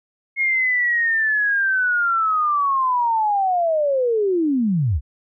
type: linear sweep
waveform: sine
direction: down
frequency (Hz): 2162 to 57.8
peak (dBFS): -16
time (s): 0.36-5.01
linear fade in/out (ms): 50
effects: none